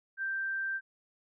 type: tone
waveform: sine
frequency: 1570 Hz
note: G6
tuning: 2 cents sharp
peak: -31 dBFS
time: 0.17-0.81 s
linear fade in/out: 50 ms
effects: none